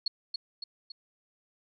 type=tone with echo; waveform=sine; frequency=4344 Hz; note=C#8; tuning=36 cents flat; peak=-25 dBFS; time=0.06-0.08 s; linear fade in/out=5 ms; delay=280 ms; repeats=3; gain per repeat=-5 dB; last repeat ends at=0.92 s; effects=none